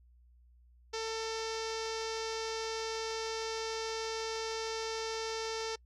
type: tone with low-pass filter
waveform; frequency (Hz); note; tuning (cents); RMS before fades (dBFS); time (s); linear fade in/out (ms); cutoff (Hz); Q
sawtooth; 446.8; A4; +27; -37; 0.93-5.76; 10; 5500; 3.5
effects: noise-tail reverb RT60 0.1 s tail -26 dB re dry + added 60 Hz sine -59 dBFS peak until 5.85 s